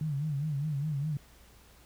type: tone with vibrato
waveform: sine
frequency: 146.83 Hz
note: D3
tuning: in tune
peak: -29 dBFS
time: 0.01-1.17 s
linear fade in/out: 2 ms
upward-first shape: sine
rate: 4.9 Hz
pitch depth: 120 cents each way
effects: added 60 Hz sine -59 dBFS peak until 1.85 s + pink hiss -59 dBFS RMS until 1.85 s